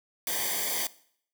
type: noise with comb filter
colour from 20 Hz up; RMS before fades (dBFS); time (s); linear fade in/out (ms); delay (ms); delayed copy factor
white; -30; 0.27-0.87; 2; 0.74; -1
effects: noise-tail reverb RT60 0.6 s tail -19 dB re dry